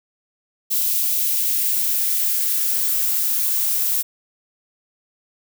violet noise with high-pass filter sweep, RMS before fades -20 dBFS, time 0.7-4.03 s, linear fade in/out 20 ms, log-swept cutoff 3000 to 750 Hz, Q 1.3, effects none

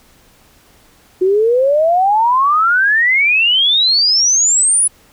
sine exponential sweep, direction up, 361.8 to 10180 Hz, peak -9 dBFS, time 1.21-4.88 s, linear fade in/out 10 ms, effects pink hiss -49 dBFS RMS until 5.12 s

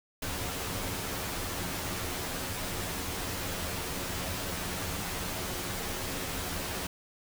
pink noise with comb filter, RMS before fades -35 dBFS, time 0.22-6.87 s, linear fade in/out 5 ms, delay 11 ms, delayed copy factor +0.6, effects none

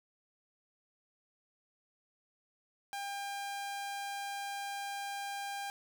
sawtooth tone, 800 Hz, G5, 35 cents sharp, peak -34 dBFS, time 2.93-5.7 s, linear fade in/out 0 ms, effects none

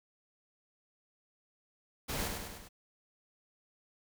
pink noise with echo, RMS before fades -36 dBFS, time 2.08-2.29 s, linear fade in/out 20 ms, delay 100 ms, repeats 4, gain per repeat -4 dB, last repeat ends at 2.69 s, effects none

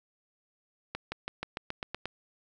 accelerating click train, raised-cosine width 0.3 ms, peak -18 dBFS, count 9, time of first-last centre 0.95-2.056 s, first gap 170 ms, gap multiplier 0.94, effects none

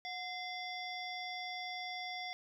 harmonic tone with a mistuned harmonic, 690 Hz, F5, 21 cents flat, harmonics 1 / 3 / 5 / 7 / 8, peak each -44 / -44 / -47 / -51 / -51 dBFS, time 0.05-2.33 s, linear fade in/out 0 ms, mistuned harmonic 1, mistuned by +98 cents, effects 12-bit

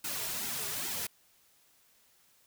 white noise with flanger, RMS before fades -36 dBFS, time 0.04-1.07 s, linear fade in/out 5 ms, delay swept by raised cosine 1.7 to 3.9 ms, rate 2.4 Hz, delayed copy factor -0.8, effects white hiss -66 dBFS RMS until 2.46 s

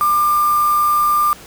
sine tone with quantisation, 1195 Hz, D6, 30 cents sharp, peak -12 dBFS, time 0.01-1.33 s, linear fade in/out 0 ms, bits 4, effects pink hiss -39 dBFS RMS until 1.46 s

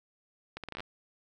accelerating click train, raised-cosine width 0.3 ms, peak -23 dBFS, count 9, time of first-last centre 0.57-0.805 s, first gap 67 ms, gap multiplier 0.74, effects none

